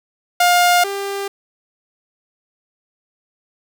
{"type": "tone pair in turn", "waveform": "sawtooth", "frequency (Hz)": [708, 397.4], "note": ["F5", "G4"], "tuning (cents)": [23, 24], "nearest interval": "minor seventh", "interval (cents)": 999, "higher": "first", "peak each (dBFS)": [-7, -18], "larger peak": "first", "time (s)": [[0.4, 0.84], [0.84, 1.28]], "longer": "neither", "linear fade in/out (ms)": 5, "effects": []}